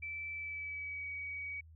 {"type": "tone with pitch glide", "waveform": "sine", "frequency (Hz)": [2323, 2263], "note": ["D7", "C#7"], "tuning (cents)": [-20, 35], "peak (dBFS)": -39, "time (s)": [0.02, 1.61], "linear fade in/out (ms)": 10, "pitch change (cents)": -45, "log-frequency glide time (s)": [0.31, 1.07], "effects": ["added 80 Hz sine -54 dBFS peak until 1.75 s"]}